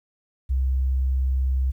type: tone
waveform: sine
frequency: 65.41 Hz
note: C2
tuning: in tune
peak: -19 dBFS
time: 0.49-1.72 s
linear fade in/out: 20 ms
effects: 10-bit